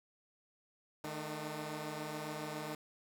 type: tone cluster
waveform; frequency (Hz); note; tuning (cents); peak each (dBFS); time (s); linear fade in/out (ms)
10% pulse; 153.8 / 218.9 / 300.4; D#3 / A3 / D4; -20 / -9 / +39; -34 / -39 / -38; 1.04-2.75; 2
effects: none